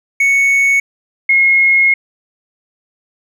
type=tone pair in turn; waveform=triangle / sine; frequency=2217 / 2159 Hz; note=C#7 / C#7; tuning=0 / -46 cents; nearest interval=unison; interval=46 cents; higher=first; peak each=-7 dBFS; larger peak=neither; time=0.2-0.8 / 1.29-1.94 s; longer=second; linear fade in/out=5 ms; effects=none